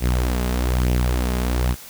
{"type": "tone with flanger", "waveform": "sawtooth", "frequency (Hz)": 61.74, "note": "B1", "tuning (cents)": 0, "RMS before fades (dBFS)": -20, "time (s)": [0, 1.76], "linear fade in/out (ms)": 50, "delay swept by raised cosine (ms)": [0.34, 4.84], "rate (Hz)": 1.1, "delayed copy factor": 0.55, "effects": ["white hiss -40 dBFS RMS until 1.89 s"]}